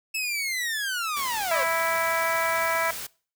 sawtooth linear sweep, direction down, 2628 to 495.2 Hz, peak -23 dBFS, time 0.14-1.64 s, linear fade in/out 10 ms
white noise, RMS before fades -35 dBFS, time 1.16-3.07 s, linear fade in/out 10 ms
harmonic tone, 329.6 Hz, E4, in tune, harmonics 2 / 3 / 4 / 5 / 6 / 7, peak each -27 / -29 / -30 / -31 / -32 / -32 dBFS, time 1.51-2.91 s, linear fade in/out 5 ms
effects noise-tail reverb RT60 0.4 s tail -22 dB re dry

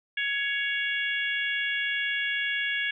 harmonic tone, 558 Hz, C#5, 11 cents sharp, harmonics 3 / 4 / 5 / 6, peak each -29 / -31 / -33 / -35 dBFS, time 0.17-2.91 s, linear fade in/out 5 ms, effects none

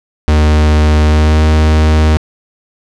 45% pulse tone with pitch glide, 76.2 to 77.58 Hz, D#2 to D#2, -36 to -4 cents, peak -6 dBFS, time 0.28-2.17 s, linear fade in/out 0 ms, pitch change +32 cents, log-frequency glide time 1.06-1.41 s, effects low-pass 6000 Hz 12 dB/octave

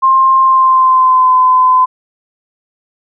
sine tone with pitch glide, 1058 to 1020.2 Hz, C6 to C6, +19 to -44 cents, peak -5 dBFS, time 0.02-1.86 s, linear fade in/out 20 ms, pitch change -63 cents, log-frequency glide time 0.39-1.34 s, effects none

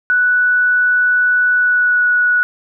sine tone with pitch glide, 1480 to 1467.2 Hz, F#6 to F#6, 0 to -15 cents, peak -10 dBFS, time 0.1-2.43 s, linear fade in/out 0 ms, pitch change -15 cents, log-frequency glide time 1.53-2.06 s, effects none

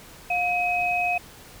sine tone pair together, 712 / 2537 Hz, F5 / D#7, +33 / +33 cents, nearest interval octave + minor seventh, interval 2200 cents, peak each -24 dBFS, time 0.3-1.18 s, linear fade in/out 5 ms, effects pink hiss -46 dBFS RMS until 1.6 s

